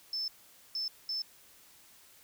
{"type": "tone bursts at uneven times", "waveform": "sine", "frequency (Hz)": 5274, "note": "E8", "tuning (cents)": 0, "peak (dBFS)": -32, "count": 3, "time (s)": [[0.13, 0.28], [0.75, 0.88], [1.09, 1.22]], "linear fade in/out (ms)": 2, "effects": ["white hiss -59 dBFS RMS until 2.23 s"]}